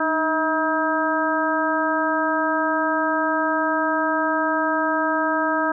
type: harmonic tone with a mistuned harmonic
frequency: 318.8 Hz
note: D#4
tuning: 42 cents sharp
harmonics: 1 / 2 / 3 / 4 / 5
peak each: -25 / -25 / -25 / -25 / -25 dBFS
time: 0-5.72 s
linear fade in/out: 5 ms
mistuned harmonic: 1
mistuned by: -58 cents
effects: none